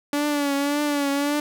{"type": "tone with vibrato", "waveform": "sawtooth", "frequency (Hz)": 287.2, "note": "D4", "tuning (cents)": -39, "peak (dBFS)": -17, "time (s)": [0.13, 1.4], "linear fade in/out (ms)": 2, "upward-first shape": "triangle", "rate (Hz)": 1.8, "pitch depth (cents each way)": 58, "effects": []}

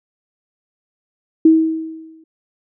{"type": "tone with exponential decay", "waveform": "sine", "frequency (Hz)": 320.8, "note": "E4", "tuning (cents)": -47, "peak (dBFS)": -4, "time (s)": [1.45, 2.24], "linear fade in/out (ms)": 5, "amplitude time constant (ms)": 170, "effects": []}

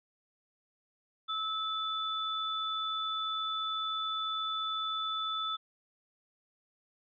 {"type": "tone pair together", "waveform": "sine", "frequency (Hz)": [1303, 3491], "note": ["E6", "A7"], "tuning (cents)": [-20, -14], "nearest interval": "octave + perfect fourth", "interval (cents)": 1706, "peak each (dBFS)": [-34, -35], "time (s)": [1.28, 5.57], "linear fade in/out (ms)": 20, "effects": []}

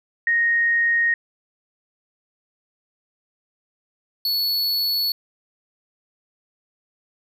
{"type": "tone pair in turn", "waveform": ["sine", "square"], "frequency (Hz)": [1864.7, 4413], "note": ["A#6", "C#8"], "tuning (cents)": [0, -9], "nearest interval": "octave + minor third", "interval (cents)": 1491, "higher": "second", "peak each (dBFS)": [-16, -20], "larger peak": "first", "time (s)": [[0.27, 1.14], [4.25, 5.12]], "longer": "neither", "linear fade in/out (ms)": 2, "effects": []}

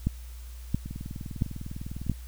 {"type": "two click trains", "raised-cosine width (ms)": 5, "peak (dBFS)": [-23, -12], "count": [26, 4], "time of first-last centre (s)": [[0.86, 2.116], [0.07, 2.097]], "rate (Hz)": [19.9, 1.48], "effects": ["added 60 Hz sine -39 dBFS peak until 2.27 s", "white hiss -54 dBFS RMS until 2.27 s"]}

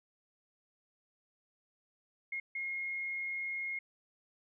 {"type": "tone bursts at uneven times", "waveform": "sine", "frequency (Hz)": 2149, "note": "C7", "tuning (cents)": 46, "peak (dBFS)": -35, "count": 2, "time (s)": [[2.32, 2.4], [2.55, 3.79]], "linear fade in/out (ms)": 5, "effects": []}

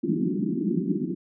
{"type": "band-pass noise", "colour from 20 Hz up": "pink", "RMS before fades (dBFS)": -26, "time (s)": [0.03, 1.15], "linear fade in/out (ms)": 10, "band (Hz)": [160, 370], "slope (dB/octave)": 96, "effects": []}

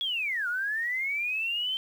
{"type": "linear two-way sweep", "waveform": "sine", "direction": "down then up", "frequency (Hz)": [3400, 1396.9, 3126], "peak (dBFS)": -27, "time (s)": [0.01, 1.77], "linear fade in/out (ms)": 0, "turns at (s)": 0.48, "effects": ["9-bit"]}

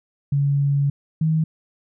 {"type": "tone pair in turn", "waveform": "sine", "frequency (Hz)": [141.2, 158.49], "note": ["C#3", "D#3"], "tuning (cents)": [32, 32], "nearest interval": "major second", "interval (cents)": 200, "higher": "second", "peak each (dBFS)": -16, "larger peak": "neither", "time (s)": [[0.32, 0.9], [1.21, 1.44]], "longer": "first", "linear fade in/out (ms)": 5, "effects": []}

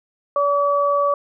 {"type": "tone pair together", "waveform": "sine", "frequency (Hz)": [571.7, 1144], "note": ["D5", "D6"], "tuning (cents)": [-47, -46], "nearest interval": "octave", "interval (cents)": 1201, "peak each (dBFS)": -18, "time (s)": [0.36, 1.14], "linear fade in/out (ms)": 2, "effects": []}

